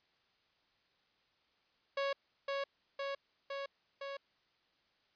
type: tone with echo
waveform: sawtooth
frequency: 554.4 Hz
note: C#5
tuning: in tune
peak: -29 dBFS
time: 1.97-2.13 s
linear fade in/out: 5 ms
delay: 510 ms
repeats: 4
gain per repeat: -2 dB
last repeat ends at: 4.17 s
effects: white hiss -74 dBFS RMS until 5.15 s + resampled to 11025 Hz